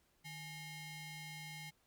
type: ring-modulated tone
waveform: sawtooth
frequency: 995 Hz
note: B5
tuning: 13 cents sharp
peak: -40 dBFS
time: 0.24-1.71 s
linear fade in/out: 20 ms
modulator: 1150 Hz
effects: pink hiss -75 dBFS RMS until 1.86 s